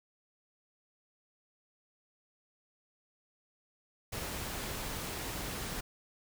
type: noise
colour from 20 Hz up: pink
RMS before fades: -39 dBFS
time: 4.12-5.81 s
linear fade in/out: 10 ms
effects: none